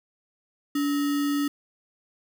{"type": "tone with sample-and-hold", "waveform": "sine", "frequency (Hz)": 287.1, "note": "D4", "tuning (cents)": -39, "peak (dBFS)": -22, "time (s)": [0.75, 1.48], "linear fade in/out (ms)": 5, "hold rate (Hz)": 1575, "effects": []}